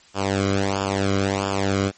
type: tone with flanger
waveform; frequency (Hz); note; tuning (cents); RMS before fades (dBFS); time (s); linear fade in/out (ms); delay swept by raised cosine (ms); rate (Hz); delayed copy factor
sawtooth; 98; G2; 0; -22; 0.14-1.92; 50; 0.49 to 1.14; 1.5; -0.9
effects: white hiss -52 dBFS RMS until 1.97 s + MP3 32 kbps